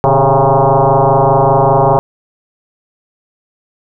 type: tone with frequency modulation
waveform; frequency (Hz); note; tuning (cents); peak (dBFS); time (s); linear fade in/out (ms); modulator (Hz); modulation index
sine; 123.47; B2; 0; -6; 0.04-1.99; 0; 136; 6.7
effects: none